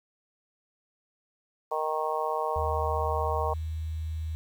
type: harmonic tone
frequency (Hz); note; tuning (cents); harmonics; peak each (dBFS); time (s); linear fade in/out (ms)
155.7; D#3; +2; 3 / 4 / 5 / 6 / 7; -33 / -33 / -33 / -33 / -33; 1.71-3.54; 10
type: tone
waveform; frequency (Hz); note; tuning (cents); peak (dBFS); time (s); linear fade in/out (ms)
sine; 79.5; D#2; +38; -30; 2.56-4.35; 0
effects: 9-bit